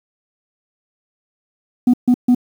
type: tone bursts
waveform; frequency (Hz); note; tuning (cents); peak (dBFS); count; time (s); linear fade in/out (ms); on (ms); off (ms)
sine; 246.9; B3; 0; -6; 3; 1.87-2.348; 5; 66; 140
effects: tanh soft clip ceiling -7 dBFS + 7-bit